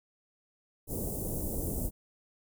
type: band-stop noise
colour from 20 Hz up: pink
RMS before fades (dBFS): -34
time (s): 0.87-1.91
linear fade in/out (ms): 50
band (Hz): 560 to 9000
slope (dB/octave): 24
effects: none